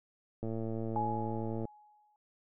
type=click train; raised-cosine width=2 ms; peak=-25 dBFS; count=138; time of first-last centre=0.43-1.653 s; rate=112 Hz
type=tone with exponential decay; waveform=sine; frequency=840 Hz; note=G#5; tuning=19 cents sharp; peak=-29 dBFS; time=0.96-2.16 s; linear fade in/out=1 ms; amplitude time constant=260 ms
effects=none